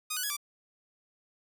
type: tone with pitch steps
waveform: 5% pulse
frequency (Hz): 1238 / 1486 / 1670 / 1165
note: D#6 / F#6 / G#6 / D6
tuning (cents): -9 / +7 / +9 / -14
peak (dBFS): -20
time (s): 0.1-0.368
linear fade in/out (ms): 10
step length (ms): 67
effects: none